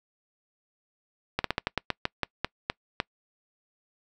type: slowing click train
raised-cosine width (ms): 0.3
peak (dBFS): -9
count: 12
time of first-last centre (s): 1.39-3.001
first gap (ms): 53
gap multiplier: 1.19
effects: noise-tail reverb RT60 0.1 s tail -26 dB re dry